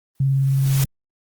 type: noise with exponential growth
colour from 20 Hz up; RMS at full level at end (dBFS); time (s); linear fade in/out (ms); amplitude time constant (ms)
white; -25; 0.15-0.84; 2; 150
type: tone with vibrato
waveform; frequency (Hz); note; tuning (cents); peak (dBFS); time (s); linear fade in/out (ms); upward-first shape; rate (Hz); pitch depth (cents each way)
sine; 135.7; C#3; -36; -15; 0.2-0.85; 5; sine; 19; 24
effects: Opus 24 kbps